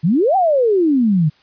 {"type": "exponential two-way sweep", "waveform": "sine", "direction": "up then down", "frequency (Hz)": [144.6, 795, 144.6], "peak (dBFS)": -11, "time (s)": [0.03, 1.3], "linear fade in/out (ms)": 20, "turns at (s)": 0.36, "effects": ["white hiss -54 dBFS RMS until 1.42 s", "resampled to 11025 Hz"]}